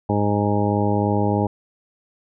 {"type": "harmonic tone", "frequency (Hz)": 103.1, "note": "G#2", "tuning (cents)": -12, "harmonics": [1, 2, 3, 4, 5, 6, 8, 9], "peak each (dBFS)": [-22, -23, -25, -26, -28, -29, -25, -32], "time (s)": [0.09, 1.47], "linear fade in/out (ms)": 5, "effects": []}